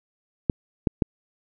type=clicks; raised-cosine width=3 ms; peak=-6 dBFS; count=3; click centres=0.498 / 0.872 / 1.022 s; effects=none